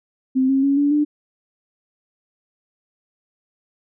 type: tone with pitch steps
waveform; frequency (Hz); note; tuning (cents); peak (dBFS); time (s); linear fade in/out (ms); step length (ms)
sine; 261.1 / 269.5 / 278.2 / 287.2 / 296.5; C4 / C#4 / C#4 / D4 / D4; -3 / -49 / +6 / -39 / +17; -14; 0.35-1.05; 20; 140
effects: none